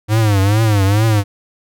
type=tone with vibrato; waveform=square; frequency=104.1 Hz; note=G#2; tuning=5 cents sharp; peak=-11 dBFS; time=0.08-1.24 s; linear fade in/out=50 ms; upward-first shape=triangle; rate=2.3 Hz; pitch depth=160 cents each way; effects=none